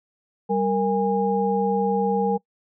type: tone cluster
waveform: sine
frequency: 195.3 / 464.7 / 818 Hz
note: G3 / A#4 / G#5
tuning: -6 / -5 / -26 cents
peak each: -24 / -22 / -24 dBFS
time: 0.49-2.38 s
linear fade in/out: 20 ms
effects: noise-tail reverb RT60 0.1 s tail -23 dB re dry